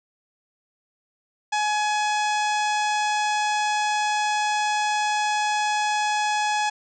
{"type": "harmonic tone", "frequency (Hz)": 843, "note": "G#5", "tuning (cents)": 26, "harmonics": [1, 2, 3, 4, 5, 6, 7, 8, 9, 10], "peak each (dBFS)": [-22, -29, -31, -34, -40, -37, -39, -39, -43, -45], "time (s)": [1.52, 6.7], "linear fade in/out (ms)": 10, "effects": []}